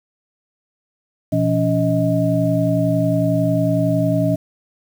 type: tone cluster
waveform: sine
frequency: 120.7 / 171.7 / 282.7 / 629 Hz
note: B2 / F3 / C#4 / D#5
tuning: -39 / -29 / +34 / +19 cents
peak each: -20 dBFS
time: 1.32-4.36 s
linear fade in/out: 10 ms
effects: 7-bit